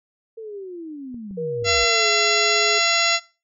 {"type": "linear sweep", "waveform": "sine", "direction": "down", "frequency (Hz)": [455.2, 49], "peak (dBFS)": -31, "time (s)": [0.37, 1.85], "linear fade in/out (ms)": 10}
{"type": "clicks", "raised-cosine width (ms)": 3, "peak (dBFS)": -31, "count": 4, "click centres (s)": [1.144, 1.31, 1.624, 1.666]}
{"type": "tone with pitch glide", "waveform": "sine", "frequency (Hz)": [477.5, 420.5], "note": ["A#4", "G#4"], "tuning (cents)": [42, 22], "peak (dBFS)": -24, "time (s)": [1.37, 2.79], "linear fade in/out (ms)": 10, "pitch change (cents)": -220, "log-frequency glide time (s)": [1.84, 2.09]}
{"type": "harmonic tone", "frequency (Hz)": 679, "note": "F5", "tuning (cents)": -49, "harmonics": [1, 2, 3, 4, 5, 6, 7, 8, 10], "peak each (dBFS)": [-27, -25, -23, -24, -27, -25, -27, -27, -27], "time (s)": [1.64, 3.2], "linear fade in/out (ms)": 50}
{"effects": ["noise-tail reverb RT60 0.3 s tail -19 dB re dry"]}